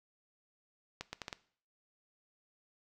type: accelerating click train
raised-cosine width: 0.2 ms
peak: -22 dBFS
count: 5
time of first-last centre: 1.01-1.328 s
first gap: 120 ms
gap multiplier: 0.73
effects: noise-tail reverb RT60 0.5 s tail -18 dB re dry